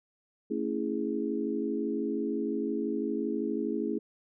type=chord; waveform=sine; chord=A major seventh; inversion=none; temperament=equal with one note detuned; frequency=224.5 / 277.2 / 329.6 / 415.3 Hz; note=A3 / C#4 / E4 / G#4; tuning=+35 / 0 / 0 / 0 cents; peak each=-34 dBFS; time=0.5-3.99 s; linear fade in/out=10 ms; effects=none